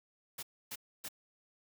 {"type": "noise bursts", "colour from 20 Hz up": "white", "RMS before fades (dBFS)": -42, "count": 3, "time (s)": [0.38, 1.087], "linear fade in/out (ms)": 10, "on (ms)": 49, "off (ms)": 280, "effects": []}